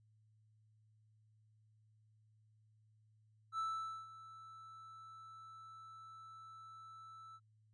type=tone with ADSR envelope; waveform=triangle; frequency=1318.5 Hz; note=E6; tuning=in tune; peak=-34 dBFS; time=3.52-7.4 s; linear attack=65 ms; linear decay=480 ms; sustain=-17 dB; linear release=48 ms; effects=added 108 Hz sine -68 dBFS peak until 7.73 s + resampled to 22050 Hz